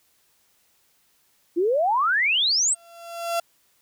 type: exponential sweep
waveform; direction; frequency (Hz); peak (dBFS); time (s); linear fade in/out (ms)
sine; up; 324.3 to 8600; -18; 1.56-2.75; 20
type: tone with exponential growth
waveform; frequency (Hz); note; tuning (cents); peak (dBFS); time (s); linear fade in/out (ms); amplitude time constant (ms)
35% pulse; 680; F5; -46; -19; 2.61-3.4; 5; 170
effects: white hiss -64 dBFS RMS until 3.81 s